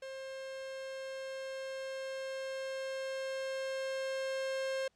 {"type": "tone with level ramp", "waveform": "45% pulse", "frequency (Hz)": 532, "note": "C5", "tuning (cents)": 29, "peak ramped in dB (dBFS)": [-42, -33], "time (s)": [0.02, 4.88], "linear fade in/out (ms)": 5, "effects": ["pink hiss -75 dBFS RMS until 4.95 s", "low-pass 7000 Hz 12 dB/octave"]}